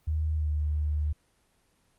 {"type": "tone with pitch glide", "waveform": "sine", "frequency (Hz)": [77.7, 75.23], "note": ["D#2", "D2"], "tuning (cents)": [-2, 42], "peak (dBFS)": -25, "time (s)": [0.07, 1.13], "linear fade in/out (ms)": 10, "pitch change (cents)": -56, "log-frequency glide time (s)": [0.36, 0.49], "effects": ["pink hiss -68 dBFS RMS until 1.98 s", "Opus 24 kbps"]}